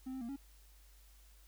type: tone with pitch steps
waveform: triangle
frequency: 260 / 262.9 / 233.5 / 276.7 Hz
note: C4 / C4 / A#3 / C#4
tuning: -11 / +8 / +3 / -3 cents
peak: -38 dBFS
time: 0.06-0.364 s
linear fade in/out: 10 ms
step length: 76 ms
effects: added 50 Hz sine -59 dBFS peak until 1.47 s + white hiss -67 dBFS RMS until 1.47 s